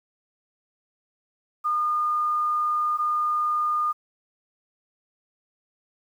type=tone pair in turn; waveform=sine; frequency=1217 / 1217 Hz; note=D#6 / D#6; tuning=-39 / -39 cents; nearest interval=unison; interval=0 cents; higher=neither; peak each=-21 dBFS; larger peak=neither; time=1.64-2.98 / 2.98-3.93 s; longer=first; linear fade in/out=20 ms; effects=9-bit